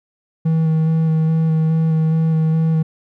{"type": "tone with vibrato", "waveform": "triangle", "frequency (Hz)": 160.1, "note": "D#3", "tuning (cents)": 50, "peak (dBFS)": -11, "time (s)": [0.45, 2.83], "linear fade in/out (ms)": 10, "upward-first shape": "square", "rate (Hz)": 2.4, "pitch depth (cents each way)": 12, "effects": []}